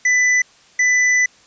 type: tone pair in turn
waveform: square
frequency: 1993 / 1993 Hz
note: B6 / B6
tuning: +15 / +15 cents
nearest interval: unison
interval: 0 cents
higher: neither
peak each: -13 dBFS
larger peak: neither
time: 0.05-0.42 / 0.79-1.26 s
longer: second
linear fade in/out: 5 ms
effects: white hiss -50 dBFS RMS until 1.46 s + resampled to 16000 Hz